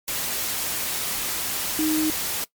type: tone in noise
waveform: sine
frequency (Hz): 311.1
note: D#4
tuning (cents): 0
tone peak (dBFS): -20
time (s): 1.79-2.1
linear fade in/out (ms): 0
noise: white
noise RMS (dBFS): -27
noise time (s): 0.08-2.44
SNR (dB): +4
effects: noise-tail reverb RT60 0.1 s tail -20 dB re dry + MP3 96 kbps